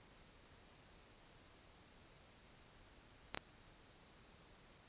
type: clicks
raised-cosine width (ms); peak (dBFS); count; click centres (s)
0.3; -24; 2; 3.346 / 3.374
effects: pink hiss -64 dBFS RMS until 4.88 s + resampled to 8000 Hz